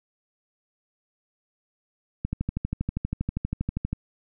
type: click train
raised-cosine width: 5 ms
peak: -14 dBFS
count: 22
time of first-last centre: 2.25-3.93 s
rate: 12.5 Hz
effects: none